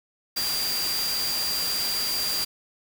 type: tone in noise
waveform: sine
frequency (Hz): 4748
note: D8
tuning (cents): +18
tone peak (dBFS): -26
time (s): 0.36-2.45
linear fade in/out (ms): 10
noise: white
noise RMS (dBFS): -30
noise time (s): 0.36-2.45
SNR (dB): +1
effects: none